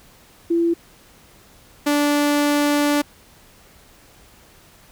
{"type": "tone pair in turn", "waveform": ["sine", "sawtooth"], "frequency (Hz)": [337.6, 291.5], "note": ["E4", "D4"], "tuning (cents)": [41, -13], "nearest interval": "minor third", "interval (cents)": 254, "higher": "first", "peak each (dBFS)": [-15, -12], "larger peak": "second", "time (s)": [[0.5, 0.74], [1.86, 3.02]], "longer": "second", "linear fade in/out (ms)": 10, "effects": ["pink hiss -50 dBFS RMS until 4.91 s"]}